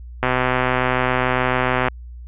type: click train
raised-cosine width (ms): 0.5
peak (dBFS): -3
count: 211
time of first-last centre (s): 0.23-1.884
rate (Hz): 127
effects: added 60 Hz sine -33 dBFS peak until 2.27 s + resampled to 8000 Hz